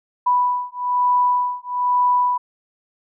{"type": "beating tone pair", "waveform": "sine", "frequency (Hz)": [987, 988.1], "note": ["B5", "B5"], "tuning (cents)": [-1, 1], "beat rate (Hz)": 1.1, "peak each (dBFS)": -19, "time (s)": [0.26, 2.38], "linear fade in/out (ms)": 10, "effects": []}